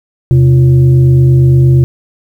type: tone with frequency modulation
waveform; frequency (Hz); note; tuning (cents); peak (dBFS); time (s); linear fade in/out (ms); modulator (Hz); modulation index
sine; 130.81; C3; 0; -3; 0.31-1.84; 0; 213; 0.46
effects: 7-bit